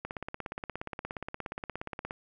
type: click train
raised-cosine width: 0.5 ms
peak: -21 dBFS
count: 36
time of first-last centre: 0.05-2.109 s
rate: 17 Hz
effects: none